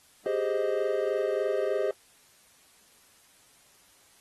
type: chord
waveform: triangle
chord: Ab major seventh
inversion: third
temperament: equal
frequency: 392 / 415.3 / 523.3 / 622.3 Hz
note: G4 / Ab4 / C5 / Eb5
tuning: 0 / 0 / 0 / 0 cents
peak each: -29 dBFS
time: 0.26-1.91 s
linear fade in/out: 2 ms
effects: white hiss -60 dBFS RMS until 4.2 s + AAC 32 kbps